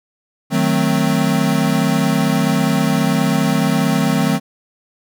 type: chord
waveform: square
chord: D# diminished seventh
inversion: none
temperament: equal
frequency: 155.56 / 185 / 220 / 261.6 Hz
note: D#3 / F#3 / A3 / C4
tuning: 0 / 0 / 0 / 0 cents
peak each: -20 dBFS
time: 0.5-4.4 s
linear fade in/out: 50 ms
effects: none